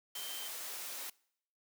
sine tone in noise, 3122 Hz, G7, 8 cents flat, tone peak -45 dBFS, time 0.15-0.48 s, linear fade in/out 5 ms, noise white, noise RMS -43 dBFS, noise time 0.15-1.1 s, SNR -5 dB, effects noise-tail reverb RT60 0.7 s tail -24 dB re dry + high-pass 400 Hz 12 dB/octave

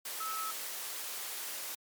sine tone in noise, 1300 Hz, E6, 24 cents flat, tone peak -36 dBFS, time 0.2-0.51 s, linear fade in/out 5 ms, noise white, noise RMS -40 dBFS, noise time 0.05-1.75 s, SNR +1 dB, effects high-pass 400 Hz 12 dB/octave + MP3 96 kbps

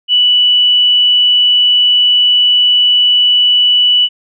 sine tone, 2960 Hz, F#7, in tune, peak -6 dBFS, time 0.08-4.09 s, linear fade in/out 50 ms, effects none

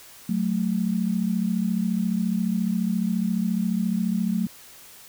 sine tone pair together, 185.59 / 220 Hz, F#3 / A3, +6 / 0 cents, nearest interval minor third, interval 294 cents, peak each -24 / -24 dBFS, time 0.29-4.47 s, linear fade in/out 5 ms, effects white hiss -47 dBFS RMS until 5.08 s

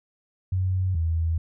sine tone pair in turn, 93.1 / 81.99 Hz, F#2 / E2, +11 / -9 cents, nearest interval major second, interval 220 cents, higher first, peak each -21 dBFS, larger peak neither, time 0.52-0.95 / 0.95-1.38 s, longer neither, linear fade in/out 5 ms, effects none

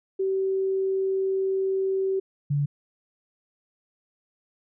sine tone pair in turn, 383.9 / 143.8 Hz, G4 / D3, -36 / -36 cents, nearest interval octave + perfect fourth, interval 1700 cents, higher first, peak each -22 / -21 dBFS, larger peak second, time 0.19-2.2 / 2.5-2.66 s, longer first, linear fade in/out 10 ms, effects none

